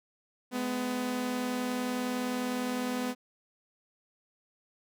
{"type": "tone pair together", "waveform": "sawtooth", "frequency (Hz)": [210.2, 250], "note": ["G#3", "B3"], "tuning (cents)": [21, 21], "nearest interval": "minor third", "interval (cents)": 300, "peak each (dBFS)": [-34, -27], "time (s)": [0.51, 3.15], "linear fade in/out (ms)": 50, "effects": []}